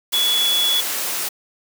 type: tone in noise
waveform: sine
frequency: 3395 Hz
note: G#7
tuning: 37 cents sharp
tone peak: -16 dBFS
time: 0.13-0.81 s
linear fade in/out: 10 ms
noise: white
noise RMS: -24 dBFS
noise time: 0.12-1.29 s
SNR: +5 dB
effects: high-pass 300 Hz 12 dB/octave